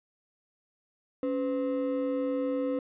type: ring-modulated tone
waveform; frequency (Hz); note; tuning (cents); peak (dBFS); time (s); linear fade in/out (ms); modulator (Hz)
triangle; 392; G4; 0; -22; 1.23-2.79; 2; 114
effects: resampled to 8000 Hz